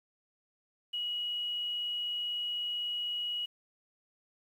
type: tone with quantisation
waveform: sine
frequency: 2911 Hz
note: F#7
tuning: 29 cents flat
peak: -32 dBFS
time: 0.93-3.46 s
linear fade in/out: 10 ms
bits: 10
effects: none